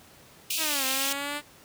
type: high-pass noise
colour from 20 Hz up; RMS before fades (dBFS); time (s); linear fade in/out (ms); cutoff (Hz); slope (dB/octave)
pink; -29; 0.5-1.13; 5; 2400; 96
type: linear two-way sweep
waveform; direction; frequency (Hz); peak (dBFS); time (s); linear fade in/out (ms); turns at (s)
5% pulse; down then up; 329.7 to 261.6 to 295.5; -19; 0.57-1.42; 50; 0.85
effects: pink hiss -53 dBFS RMS until 1.64 s + high-pass 80 Hz 12 dB/octave